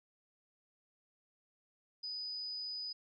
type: tone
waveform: sine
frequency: 4978 Hz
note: D#8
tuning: in tune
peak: -39 dBFS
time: 2.03-2.93 s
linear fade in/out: 10 ms
effects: none